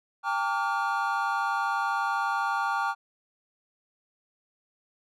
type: tone cluster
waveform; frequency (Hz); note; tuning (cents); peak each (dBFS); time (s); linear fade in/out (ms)
triangle; 800 / 900 / 1152 / 1416; G5 / A5 / D6 / F6; +35 / +39 / -34 / +23; -29; 0.23-2.95; 50
effects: none